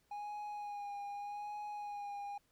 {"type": "tone with vibrato", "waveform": "triangle", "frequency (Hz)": 822, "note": "G#5", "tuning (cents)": -18, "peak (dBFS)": -39, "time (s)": [0.11, 2.38], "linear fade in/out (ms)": 5, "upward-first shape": "sine", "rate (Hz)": 0.83, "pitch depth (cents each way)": 25, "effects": ["pink hiss -75 dBFS RMS until 2.51 s"]}